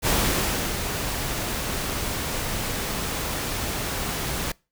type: noise with ADSR envelope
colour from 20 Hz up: pink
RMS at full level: -21 dBFS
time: 0.02-4.52 s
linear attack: 50 ms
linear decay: 680 ms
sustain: -7 dB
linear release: 5 ms
effects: noise-tail reverb RT60 0.3 s tail -25 dB re dry